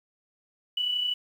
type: tone with amplitude modulation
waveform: sine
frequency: 2960 Hz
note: F#7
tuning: in tune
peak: -23 dBFS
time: 0.77-1.14 s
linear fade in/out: 5 ms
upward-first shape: sine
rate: 32.1 Hz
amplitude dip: 45%
effects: 9-bit